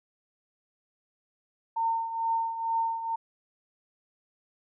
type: tone with tremolo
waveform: sine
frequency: 910 Hz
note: A#5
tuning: 42 cents flat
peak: -23 dBFS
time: 1.76-3.16 s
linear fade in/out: 10 ms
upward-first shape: triangle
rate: 2.2 Hz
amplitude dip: 70%
effects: none